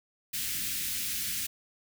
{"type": "band-stop noise", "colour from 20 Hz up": "white", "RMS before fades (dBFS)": -33, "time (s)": [0.33, 1.47], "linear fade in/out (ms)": 10, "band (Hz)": [260, 1800], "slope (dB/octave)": 24, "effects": []}